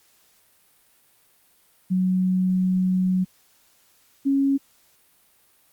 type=tone pair in turn; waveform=sine; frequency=185 / 275.2 Hz; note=F#3 / C#4; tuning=0 / -12 cents; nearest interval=perfect fifth; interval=688 cents; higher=second; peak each=-18 / -17 dBFS; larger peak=second; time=1.9-3.25 / 4.25-4.58 s; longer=first; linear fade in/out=20 ms; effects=white hiss -60 dBFS RMS until 5.72 s + Opus 48 kbps